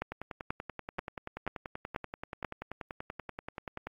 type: two click trains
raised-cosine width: 0.5 ms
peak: -23 / -17 dBFS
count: 40 / 6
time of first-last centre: 0.12-3.87 / 0.02-2.447 s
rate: 10.4 / 2.06 Hz
effects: AAC 32 kbps